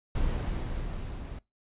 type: noise with level ramp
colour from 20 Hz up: brown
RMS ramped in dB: -28 to -39 dBFS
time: 0.15-1.39 s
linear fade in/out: 5 ms
effects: noise-tail reverb RT60 0.2 s tail -22 dB re dry + resampled to 8000 Hz